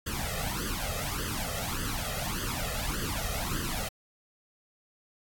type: noise with flanger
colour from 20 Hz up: pink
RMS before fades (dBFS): -33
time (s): 0.06-3.89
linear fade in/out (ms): 10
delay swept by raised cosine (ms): 0.63 to 1.6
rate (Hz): 1.7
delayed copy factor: +0.9
effects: AAC 64 kbps